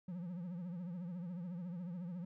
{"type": "tone with vibrato", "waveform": "triangle", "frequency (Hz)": 176.2, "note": "F3", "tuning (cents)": 16, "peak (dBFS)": -39, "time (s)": [0.08, 2.25], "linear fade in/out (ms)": 5, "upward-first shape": "triangle", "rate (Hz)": 14, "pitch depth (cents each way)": 130, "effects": []}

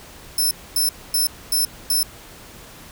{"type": "tone bursts", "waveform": "10% pulse", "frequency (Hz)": 5310, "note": "E8", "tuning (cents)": 12, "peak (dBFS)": -11, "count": 5, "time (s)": [0.38, 2.03], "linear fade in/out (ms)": 2, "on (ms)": 130, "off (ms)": 250, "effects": ["pink hiss -42 dBFS RMS until 2.91 s"]}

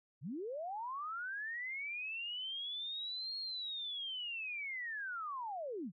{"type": "linear two-way sweep", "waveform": "sine", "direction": "up then down", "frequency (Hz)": [110, 4309, 145.3], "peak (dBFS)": -39, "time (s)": [0.21, 5.92], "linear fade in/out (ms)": 50, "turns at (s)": 3.38, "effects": []}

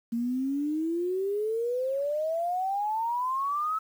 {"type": "exponential sweep", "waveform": "sine", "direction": "up", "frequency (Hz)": [228.8, 1307], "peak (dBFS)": -26, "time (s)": [0.12, 3.79], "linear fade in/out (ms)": 10, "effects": ["9-bit"]}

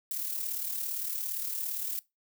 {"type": "noise with amplitude modulation", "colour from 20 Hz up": "violet", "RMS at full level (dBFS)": -32, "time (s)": [0.11, 1.99], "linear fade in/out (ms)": 0, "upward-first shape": "sine", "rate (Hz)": 37.5, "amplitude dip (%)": 50, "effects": ["noise-tail reverb RT60 0.2 s tail -21 dB re dry"]}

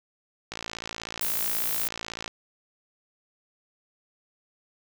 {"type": "click train", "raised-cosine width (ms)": 0.2, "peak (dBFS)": -16, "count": 100, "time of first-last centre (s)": [0.52, 2.278], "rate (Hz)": 56.3}
{"type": "noise", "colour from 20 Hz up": "violet", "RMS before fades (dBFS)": -28, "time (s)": [1.21, 1.88], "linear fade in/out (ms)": 2}
{"effects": []}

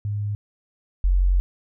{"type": "tone pair in turn", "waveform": "sine", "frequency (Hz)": [103.3, 45.64], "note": ["G#2", "F#1"], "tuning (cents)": [-9, -23], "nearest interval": "octave + major second", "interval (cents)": 1414, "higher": "first", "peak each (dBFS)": [-23, -15], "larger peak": "second", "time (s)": [[0.05, 0.35], [1.04, 1.4]], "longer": "second", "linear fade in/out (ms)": 0, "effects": []}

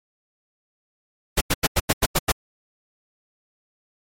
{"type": "noise bursts", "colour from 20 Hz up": "pink", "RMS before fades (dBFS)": -18, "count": 8, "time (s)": [1.37, 2.321], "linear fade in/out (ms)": 10, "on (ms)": 41, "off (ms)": 89, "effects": ["MP3 64 kbps"]}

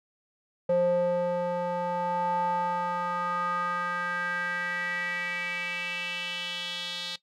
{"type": "tone with band-pass filter sweep", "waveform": "square", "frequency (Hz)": 176.3, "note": "F3", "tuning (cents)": 17, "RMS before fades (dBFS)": -30, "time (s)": [0.69, 7.16], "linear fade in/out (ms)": 5, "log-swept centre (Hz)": [520, 3800], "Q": 4.5, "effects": ["noise-tail reverb RT60 0.1 s tail -17 dB re dry"]}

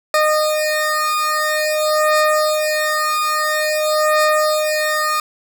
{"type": "beating tone pair", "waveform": "20% pulse", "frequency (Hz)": [613, 613.49], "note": ["D#5", "D#5"], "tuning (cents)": [-26, -25], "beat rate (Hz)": 0.49, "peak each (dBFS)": -13, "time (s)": [0.14, 5.2], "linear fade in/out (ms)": 2, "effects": []}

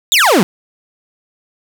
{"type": "exponential sweep", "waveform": "30% pulse", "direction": "down", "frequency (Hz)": [3934, 160.5], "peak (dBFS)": -5, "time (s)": [0.12, 0.43], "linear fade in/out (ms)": 0, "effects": []}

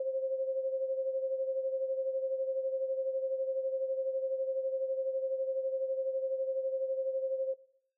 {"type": "beating tone pair", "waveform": "sine", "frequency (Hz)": [528, 540], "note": ["C5", "C#5"], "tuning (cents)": [16, -45], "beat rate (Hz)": 12, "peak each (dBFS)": [-32, -37], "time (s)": [0, 7.54], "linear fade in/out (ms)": 5, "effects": ["noise-tail reverb RT60 0.7 s tail -20 dB re dry"]}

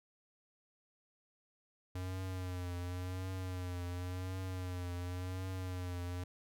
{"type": "tone with vibrato", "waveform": "square", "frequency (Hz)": 91, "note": "F#2", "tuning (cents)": -28, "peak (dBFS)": -39, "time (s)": [1.95, 6.24], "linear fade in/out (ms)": 5, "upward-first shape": "triangle", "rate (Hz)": 0.92, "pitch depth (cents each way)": 59, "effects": []}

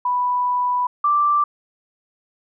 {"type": "tone pair in turn", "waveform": "sine", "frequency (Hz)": [987.8, 1174.7], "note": ["B5", "D6"], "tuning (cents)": [0, 0], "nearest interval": "minor third", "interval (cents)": 300, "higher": "second", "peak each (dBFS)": [-17, -14], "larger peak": "second", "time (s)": [[0.05, 0.87], [1.04, 1.44]], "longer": "first", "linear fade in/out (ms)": 5, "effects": []}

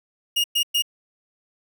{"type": "tone bursts", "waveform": "40% pulse", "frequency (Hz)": 2853, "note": "F7", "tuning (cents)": 36, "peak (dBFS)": -17, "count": 3, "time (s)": [0.36, 0.823], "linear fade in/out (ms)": 10, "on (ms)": 81, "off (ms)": 110, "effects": []}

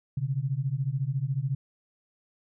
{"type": "beating tone pair", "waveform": "sine", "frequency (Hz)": [128.4, 142.4], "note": ["C3", "C#3"], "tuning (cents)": [-32, 47], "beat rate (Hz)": 14, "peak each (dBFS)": -29, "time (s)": [0.17, 1.55], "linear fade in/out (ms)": 5, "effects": []}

